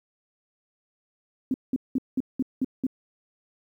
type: tone bursts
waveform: sine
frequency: 260 Hz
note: C4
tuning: 11 cents flat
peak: -21 dBFS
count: 7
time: 1.51-2.867 s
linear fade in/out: 2 ms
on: 31 ms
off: 190 ms
effects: 10-bit